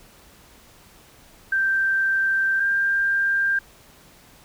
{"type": "tone pair in turn", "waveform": "sine", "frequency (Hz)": [1568, 1591.7], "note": ["G6", "G6"], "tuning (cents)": [0, 26], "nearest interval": "unison", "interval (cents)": 26, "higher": "second", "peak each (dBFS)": -18, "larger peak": "neither", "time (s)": [[1.52, 2.6], [2.6, 3.59]], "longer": "first", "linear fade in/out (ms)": 5, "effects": ["pink hiss -51 dBFS RMS until 4.44 s"]}